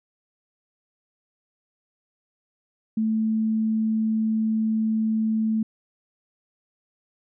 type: tone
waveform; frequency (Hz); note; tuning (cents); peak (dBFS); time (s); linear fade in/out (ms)
sine; 220; A3; 0; -20; 2.97-5.63; 5
effects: none